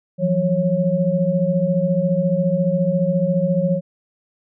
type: tone cluster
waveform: sine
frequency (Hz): 167.3 / 181.7 / 549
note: E3 / F#3 / C#5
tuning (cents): +26 / -31 / -17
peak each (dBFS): -20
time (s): 0.18-3.81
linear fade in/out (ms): 50
effects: none